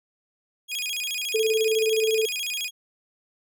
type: tone with vibrato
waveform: sawtooth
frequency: 2856 Hz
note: F7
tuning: 38 cents sharp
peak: -24 dBFS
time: 0.68-2.71 s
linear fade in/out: 50 ms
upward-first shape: square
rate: 14 Hz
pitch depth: 250 cents each way
type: tone with tremolo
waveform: sine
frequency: 440 Hz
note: A4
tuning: in tune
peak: -18 dBFS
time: 1.34-2.26 s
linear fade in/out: 10 ms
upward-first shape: sine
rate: 19 Hz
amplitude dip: 45%
effects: none